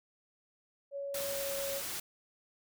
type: tone with pitch glide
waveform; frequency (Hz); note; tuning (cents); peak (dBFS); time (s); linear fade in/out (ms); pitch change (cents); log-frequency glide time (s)
sine; 560 to 554.5; C#5 to C#5; +18 to 0; -36; 0.91-1.82; 50; -18; 1.18-1.49
type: noise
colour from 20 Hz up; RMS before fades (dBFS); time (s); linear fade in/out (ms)
white; -39; 1.14-2; 5
effects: none